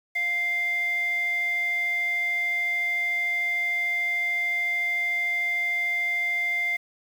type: tone with band-pass filter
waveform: square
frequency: 698.5 Hz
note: F5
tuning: in tune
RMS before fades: -26 dBFS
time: 0.15-6.77 s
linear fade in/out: 10 ms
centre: 2100 Hz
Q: 7.2
effects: 8-bit